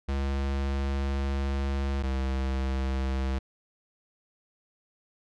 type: tone pair in turn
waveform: square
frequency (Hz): 68.7 / 66.23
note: C#2 / C2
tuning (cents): -15 / +22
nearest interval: minor second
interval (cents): 63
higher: first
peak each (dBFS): -27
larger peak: neither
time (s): 0.08-2.03 / 2.03-3.39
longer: first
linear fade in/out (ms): 10
effects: low-pass 5000 Hz 12 dB/octave